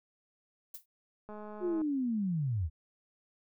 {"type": "noise with exponential decay", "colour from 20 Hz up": "violet", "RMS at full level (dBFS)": -39, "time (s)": [0.74, 0.86], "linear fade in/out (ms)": 5, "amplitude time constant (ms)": 24}
{"type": "click train", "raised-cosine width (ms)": 1, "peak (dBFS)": -33, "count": 112, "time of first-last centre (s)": [1.29, 1.816], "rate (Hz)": 211}
{"type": "linear sweep", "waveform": "sine", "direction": "down", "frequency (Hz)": [370, 70.2], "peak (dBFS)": -29, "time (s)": [1.6, 2.7], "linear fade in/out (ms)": 50}
{"effects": []}